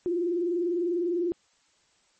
sine tone with vibrato, 347.3 Hz, F4, 10 cents flat, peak -24 dBFS, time 0.06-1.32 s, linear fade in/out 0 ms, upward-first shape sine, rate 20 Hz, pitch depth 89 cents each way, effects white hiss -66 dBFS RMS until 2.19 s + MP3 32 kbps

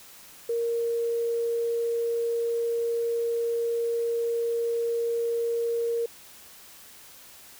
sine tone, 466.2 Hz, A#4, in tune, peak -24 dBFS, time 0.49-6.06 s, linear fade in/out 5 ms, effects white hiss -49 dBFS RMS until 7.59 s

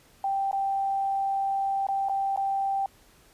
sine tone with dropouts, 784 Hz, G5, in tune, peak -24 dBFS, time 0.24-2.86 s, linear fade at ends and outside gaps 2 ms, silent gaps 0.513-0.529 / 1.868-1.886 / 2.087-2.095 / 2.362-2.374 s, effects pink hiss -58 dBFS RMS until 3.33 s + resampled to 32000 Hz

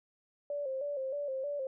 sine tone with vibrato, 553 Hz, C#5, 4 cents flat, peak -33 dBFS, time 0.5-1.67 s, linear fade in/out 2 ms, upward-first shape square, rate 3.2 Hz, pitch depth 76 cents each way, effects none

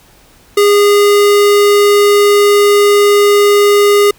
square tone, 409.1 Hz, G#4, 26 cents flat, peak -6 dBFS, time 0.57-4.11 s, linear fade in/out 5 ms, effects pink hiss -45 dBFS RMS until 4.18 s

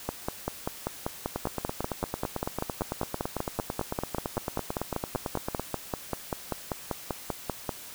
two click trains, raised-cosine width 1 ms, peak -15 / -14 dBFS, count 39 / 40, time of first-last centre 1.36-5.596 / 0.09-7.692 s, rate 8.97 / 5.13 Hz, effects white hiss -44 dBFS RMS until 7.94 s

